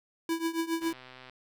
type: tone with tremolo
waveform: square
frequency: 329.6 Hz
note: E4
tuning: in tune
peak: -26 dBFS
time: 0.29-0.93 s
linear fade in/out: 2 ms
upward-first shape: triangle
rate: 7.3 Hz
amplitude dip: 90%
type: click train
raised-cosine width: 0.3 ms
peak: -32 dBFS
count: 62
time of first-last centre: 0.82-1.297 s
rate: 128 Hz
effects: none